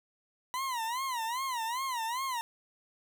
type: tone with vibrato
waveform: 40% pulse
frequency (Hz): 982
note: B5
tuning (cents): -10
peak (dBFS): -31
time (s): 0.54-2.41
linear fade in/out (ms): 0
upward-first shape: sine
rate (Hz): 2.5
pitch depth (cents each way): 170
effects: none